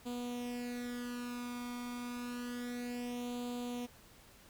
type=tone with flanger; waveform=sawtooth; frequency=243.4 Hz; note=B3; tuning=25 cents flat; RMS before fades=-41 dBFS; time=0.05-3.87 s; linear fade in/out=20 ms; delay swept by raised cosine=0.27 to 0.87 ms; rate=0.29 Hz; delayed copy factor=+0.8; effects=pink hiss -60 dBFS RMS until 4.49 s